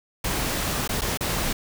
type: noise with dropouts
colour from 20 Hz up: pink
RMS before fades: -26 dBFS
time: 0.24-1.53 s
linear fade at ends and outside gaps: 5 ms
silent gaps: 0.877-0.891 / 1.011-1.017 / 1.174-1.207 s
effects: none